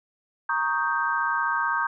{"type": "chord", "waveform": "sine", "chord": "Eb dominant seventh", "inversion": "second", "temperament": "equal", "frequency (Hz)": [932.3, 1108.7, 1244.5, 1568], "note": ["Bb5", "Db6", "Eb6", "G6"], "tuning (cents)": [0, 0, 0, 0], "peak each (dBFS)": [-28, -29, -29, -26], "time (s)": [0.49, 1.87], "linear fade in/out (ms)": 5, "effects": []}